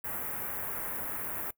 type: band-stop noise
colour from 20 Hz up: white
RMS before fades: -36 dBFS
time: 0.04-1.51 s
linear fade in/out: 5 ms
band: 1900 to 12000 Hz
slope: 24 dB/octave
effects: noise-tail reverb RT60 0.1 s tail -22 dB re dry